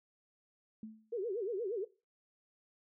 sine tone with exponential decay, 218.4 Hz, A3, 13 cents flat, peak -40 dBFS, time 0.83-1.13 s, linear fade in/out 2 ms, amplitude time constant 65 ms
sine tone with vibrato, 422.8 Hz, G#4, 31 cents sharp, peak -34 dBFS, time 1.12-1.85 s, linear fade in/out 10 ms, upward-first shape sine, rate 8.5 Hz, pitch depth 240 cents each way
effects noise-tail reverb RT60 0.3 s tail -19 dB re dry

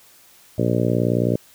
harmonic tone, 59.4 Hz, A#1, 33 cents sharp, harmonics 2 / 3 / 4 / 5 / 6 / 7 / 8 / 9 / 10, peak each -22 / -24 / -25 / -26 / -27 / -27 / -28 / -29 / -29 dBFS, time 0.58-1.36 s, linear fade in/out 5 ms, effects white hiss -51 dBFS RMS until 1.54 s

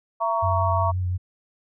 sine chord, A# diminished, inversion second, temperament just, 671.3 / 932.3 / 1118.8 Hz, E5 / A#5 / C#6, +31 / 0 / +16 cents, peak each -25 dBFS, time 0.2-0.92 s, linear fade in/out 20 ms
sine tone with vibrato, 90.8 Hz, F#2, 32 cents flat, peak -22 dBFS, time 0.42-1.18 s, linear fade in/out 20 ms, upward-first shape triangle, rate 5.7 Hz, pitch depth 32 cents each way
effects none

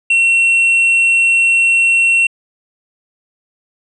triangle tone, 2720 Hz, F7, 46 cents flat, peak -7 dBFS, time 0.1-2.27 s, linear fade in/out 5 ms, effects resampled to 24000 Hz

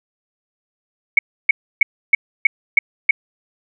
sine tone bursts, 2217 Hz, C#7, in tune, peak -6 dBFS, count 7, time 1.17-3.11 s, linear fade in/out 5 ms, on 20 ms, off 300 ms, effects none

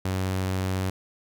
sawtooth tone, 94 Hz, F#2, 28 cents sharp, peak -21 dBFS, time 0.05-0.9 s, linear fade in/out 5 ms, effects none

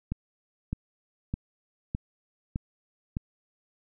click train, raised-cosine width 5 ms, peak -17 dBFS, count 6, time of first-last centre 0.12-3.169 s, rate 1.64 Hz, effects none

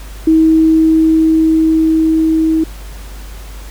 sine tone with level ramp, 319.7 Hz, D#4, 47 cents sharp, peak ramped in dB -5 to -9 dBFS, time 0.27-2.64 s, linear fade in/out 5 ms, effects added 50 Hz sine -27 dBFS peak until 3.7 s + pink hiss -37 dBFS RMS until 3.7 s

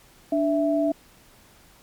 sine tone pair together, 293.7 / 659.3 Hz, D4 / E5, 0 / 0 cents, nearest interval octave + major second, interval 1400 cents, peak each -22 dBFS, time 0.32-0.92 s, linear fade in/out 5 ms, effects pink hiss -54 dBFS RMS until 1.82 s + MP3 96 kbps

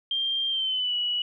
sine tone with pitch glide, 3182 to 2935 Hz, G7 to F#7, +25 to -15 cents, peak -24 dBFS, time 0.11-1.22 s, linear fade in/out 2 ms, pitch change -140 cents, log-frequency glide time 0.49-0.95 s, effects none

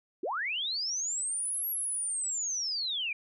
sine linear two-way sweep, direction up then down, 293.7 to 11620 to 2322 Hz, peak -30 dBFS, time 0.23-3.13 s, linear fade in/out 5 ms, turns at 1.68 s, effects none

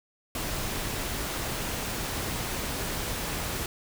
pink noise, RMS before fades -32 dBFS, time 0.35-3.66 s, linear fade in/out 2 ms, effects none

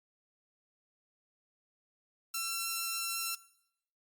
5% pulse tone, 1351 Hz, E6, 42 cents sharp, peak -22 dBFS, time 2.34-3.35 s, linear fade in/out 5 ms, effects noise-tail reverb RT60 0.7 s tail -18 dB re dry + Opus 32 kbps

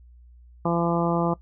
harmonic tone, 170 Hz, F3, 46 cents flat, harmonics 1 / 2 / 3 / 4 / 5 / 6 / 7, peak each -24 / -27 / -29 / -30 / -31 / -32 / -32 dBFS, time 0.65-1.34 s, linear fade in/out 5 ms, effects noise-tail reverb RT60 0.1 s tail -20 dB re dry + added 60 Hz sine -47 dBFS peak until 1.41 s

